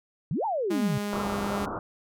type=exponential two-way sweep; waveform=sine; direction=up then down; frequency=125.1 to 936 to 125.1 Hz; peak=-25 dBFS; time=0.31-0.98 s; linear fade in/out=2 ms; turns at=0.45 s
type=tone with pitch glide; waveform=sawtooth; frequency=205.6 to 202.4 Hz; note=G#3 to G#3; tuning=-17 to -44 cents; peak=-25 dBFS; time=0.7-1.66 s; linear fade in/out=10 ms; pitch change=-27 cents; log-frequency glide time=1.07-1.28 s
type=low-pass noise; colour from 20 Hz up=white; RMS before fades=-33 dBFS; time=1.13-1.79 s; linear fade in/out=0 ms; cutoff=1400 Hz; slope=96 dB/octave
effects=none